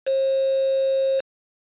sine tone with quantisation, 536 Hz, C5, 42 cents sharp, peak -18 dBFS, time 0.06-1.21 s, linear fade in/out 20 ms, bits 5, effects resampled to 8000 Hz

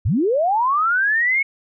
sine linear sweep, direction up, 69 to 2217 Hz, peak -15 dBFS, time 0.05-1.43 s, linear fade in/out 10 ms, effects none

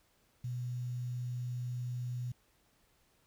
sine tone with quantisation, 123.47 Hz, B2, in tune, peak -35 dBFS, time 0.44-2.32 s, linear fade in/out 5 ms, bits 10, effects pink hiss -71 dBFS RMS until 3.26 s

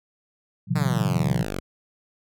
sine chord, F# dominant seventh, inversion first, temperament equal with one note detuned, 118.3 / 138.59 / 164.81 / 185 Hz, A#2 / C#3 / E3 / F#3, +26 / 0 / 0 / 0 cents, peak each -26 dBFS, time 0.67-1.46 s, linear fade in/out 50 ms
5% pulse exponential sweep, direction down, 158.2 to 43.65 Hz, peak -17 dBFS, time 0.75-1.6 s, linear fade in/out 10 ms
effects none

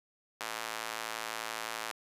square tone with high-pass filter, 55.9 Hz, A1, 28 cents sharp, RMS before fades -39 dBFS, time 0.4-1.92 s, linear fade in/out 10 ms, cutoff 980 Hz, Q 0.81, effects resampled to 32000 Hz + 10-bit

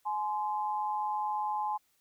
sine tone pair together, 846 / 1037.3 Hz, G#5 / C6, +32 / -15 cents, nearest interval major third, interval 353 cents, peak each -31 / -35 dBFS, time 0.05-1.78 s, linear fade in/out 20 ms, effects white hiss -72 dBFS RMS until 2 s

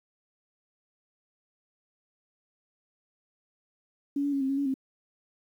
sine tone with pitch steps, 282.4 / 285.5 / 276.8 / 266.5 / 274.2 / 282 / 266.1 Hz, C#4 / D4 / C#4 / C4 / C#4 / C#4 / C4, +32 / -49 / -2 / +32 / -19 / +30 / +29 cents, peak -25 dBFS, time 4.16-4.741 s, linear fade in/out 5 ms, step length 83 ms, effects 10-bit

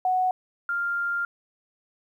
sine tone pair in turn, 740 / 1396.9 Hz, F#5 / F6, 0 / 0 cents, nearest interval major seventh, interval 1100 cents, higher second, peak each -20 / -24 dBFS, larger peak first, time 0.05-0.31 / 0.69-1.25 s, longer second, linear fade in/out 2 ms, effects 10-bit

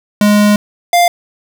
square tone pair in turn, 207.7 / 698.6 Hz, G#3 / F5, 0 / 0 cents, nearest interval octave + major sixth, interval 2100 cents, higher second, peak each -7 dBFS, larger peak neither, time 0.21-0.56 / 0.93-1.08 s, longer first, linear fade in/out 2 ms, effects none

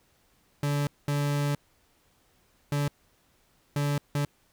40% pulse tone bursts at uneven times, 144.4 Hz, D3, 29 cents flat, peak -24 dBFS, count 5, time 0.63-0.87 / 1.08-1.55 / 2.72-2.88 / 3.76-3.98 / 4.15-4.25 s, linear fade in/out 2 ms, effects pink hiss -66 dBFS RMS until 4.52 s

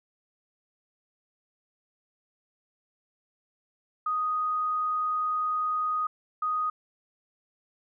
sine tone pair in turn, 1245 / 1245 Hz, D#6 / D#6, +1 / +1 cents, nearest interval unison, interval 0 cents, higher neither, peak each -25 / -25 dBFS, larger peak neither, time 4.06-6.07 / 6.42-6.7 s, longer first, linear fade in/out 5 ms, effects none

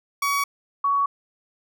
30% pulse / sine tone pair in turn, 1129 / 1122.8 Hz, C#6 / C#6, +31 / +22 cents, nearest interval unison, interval 9 cents, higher first, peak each -18 dBFS, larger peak neither, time 0.22-0.44 / 0.84-1.06 s, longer neither, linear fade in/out 5 ms, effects none

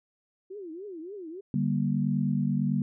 sine tone with vibrato, 362.3 Hz, F#4, 36 cents flat, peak -37 dBFS, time 0.5-1.41 s, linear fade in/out 10 ms, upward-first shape triangle, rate 3.5 Hz, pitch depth 290 cents each way
sine chord, G minor, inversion second, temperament equal with one note detuned, 146.83 / 196 / 237.6 Hz, D3 / G3 / Bb3, 0 / 0 / +33 cents, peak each -28 / -28 / -29 dBFS, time 1.54-2.82 s, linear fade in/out 2 ms
effects none

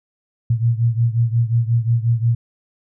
sine beating tone pair, 115 / 120.6 Hz, A#2 / B2, -23 / -41 cents, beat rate 5.6 Hz, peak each -16 / -19 dBFS, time 0.5-2.35 s, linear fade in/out 5 ms, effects none

